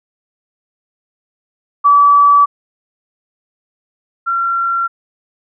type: tone pair in turn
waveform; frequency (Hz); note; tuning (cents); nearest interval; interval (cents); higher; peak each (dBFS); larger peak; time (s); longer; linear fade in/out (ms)
sine; 1150 / 1367.6; D6 / F6; -37 / -37; minor third; 300; second; -5 / -13; first; 1.84-2.46 / 4.26-4.88; neither; 20
effects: none